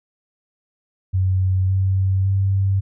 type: tone with pitch steps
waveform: sine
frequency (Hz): 93.7 / 95.45 / 97.23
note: F#2 / G2 / G2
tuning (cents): +22 / -46 / -14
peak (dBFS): -15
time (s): 1.13-2.81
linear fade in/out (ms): 20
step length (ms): 560
effects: none